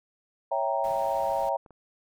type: chord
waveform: sine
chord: C# diminished seventh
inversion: none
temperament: equal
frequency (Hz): 554.4 / 659.3 / 784 / 932.3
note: C#5 / E5 / G5 / Bb5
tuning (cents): 0 / 0 / 0 / 0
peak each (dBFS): -30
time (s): 0.51-1.57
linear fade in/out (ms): 10
type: noise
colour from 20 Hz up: pink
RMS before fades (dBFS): -48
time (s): 0.84-1.49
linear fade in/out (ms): 0
type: clicks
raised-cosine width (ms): 1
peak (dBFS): -37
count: 4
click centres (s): 1.239 / 1.429 / 1.662 / 1.707
effects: none